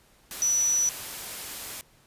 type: tone in noise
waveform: sine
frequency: 5920 Hz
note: F#8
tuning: in tune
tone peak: -21 dBFS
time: 0.42-0.89 s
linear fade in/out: 0 ms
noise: white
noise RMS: -37 dBFS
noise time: 0.31-1.81 s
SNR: +13 dB
effects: pink hiss -60 dBFS RMS until 2.06 s + resampled to 32000 Hz